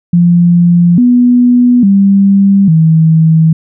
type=tone with pitch steps; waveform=sine; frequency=173.4 / 245.3 / 197.2 / 160.6 Hz; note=F3 / B3 / G3 / E3; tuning=-12 / -12 / +11 / -45 cents; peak=-3 dBFS; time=0.13-3.53 s; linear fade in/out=5 ms; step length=850 ms; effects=none